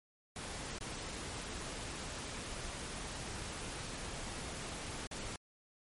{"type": "noise with dropouts", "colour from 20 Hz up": "pink", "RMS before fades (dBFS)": -43, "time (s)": [0.36, 5.36], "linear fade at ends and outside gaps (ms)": 1, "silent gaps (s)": [[0.785, 0.808], [5.07, 5.112]], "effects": ["MP3 48 kbps"]}